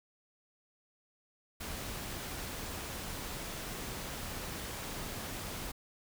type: noise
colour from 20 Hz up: pink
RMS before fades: -41 dBFS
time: 1.6-5.72 s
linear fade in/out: 10 ms
effects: none